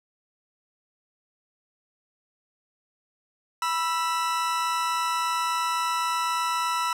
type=tone pair together; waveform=40% pulse; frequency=980.1 / 1328 Hz; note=B5 / E6; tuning=-13 / +12 cents; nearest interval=perfect fourth; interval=525 cents; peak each=-26 dBFS; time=3.62-6.93 s; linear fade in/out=2 ms; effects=low-pass 11000 Hz 12 dB/octave